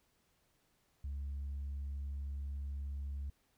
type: tone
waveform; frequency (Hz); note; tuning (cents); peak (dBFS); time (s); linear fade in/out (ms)
sine; 70; C#2; +18; -36; 1.04-3.3; 5
effects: tanh soft clip ceiling -36 dBFS + pink hiss -75 dBFS RMS until 3.57 s